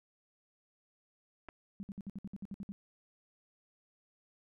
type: clicks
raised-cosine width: 0.5 ms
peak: -33 dBFS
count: 2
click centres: 1.486 / 1.489 s
type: tone bursts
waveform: sine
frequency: 198.2 Hz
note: G3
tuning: 19 cents sharp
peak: -39 dBFS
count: 11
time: 1.8-2.72 s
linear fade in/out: 0 ms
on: 30 ms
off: 59 ms
effects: none